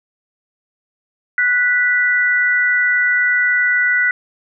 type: tone pair together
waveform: sine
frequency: 1476.6 / 1971 Hz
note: F#6 / B6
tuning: -4 / -4 cents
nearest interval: perfect fourth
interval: 500 cents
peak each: -15 dBFS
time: 1.38-4.11 s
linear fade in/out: 2 ms
effects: none